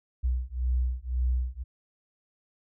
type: beating tone pair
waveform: sine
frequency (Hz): 61.4 / 63.3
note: B1 / B1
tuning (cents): -9 / +43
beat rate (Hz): 1.9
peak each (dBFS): -28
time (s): 0.23-1.64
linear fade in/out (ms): 20
effects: none